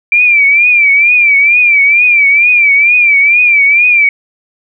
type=tone with vibrato; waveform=sine; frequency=2349 Hz; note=D7; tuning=in tune; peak=-4 dBFS; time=0.12-4.09 s; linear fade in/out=2 ms; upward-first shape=triangle; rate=2.2 Hz; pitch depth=110 cents each way; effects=none